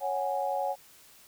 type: chord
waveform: sine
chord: C# suspended fourth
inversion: none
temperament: equal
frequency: 554.4 / 740 / 830.6 Hz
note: C#5 / F#5 / G#5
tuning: 0 / 0 / 0 cents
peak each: -32 dBFS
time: 0-0.76 s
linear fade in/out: 50 ms
effects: white hiss -56 dBFS RMS until 1.27 s